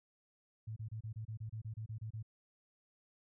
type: tone bursts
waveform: sine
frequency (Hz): 110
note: A2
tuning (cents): 0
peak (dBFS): -40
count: 13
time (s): 0.67-2.228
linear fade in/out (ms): 10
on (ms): 94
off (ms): 28
effects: none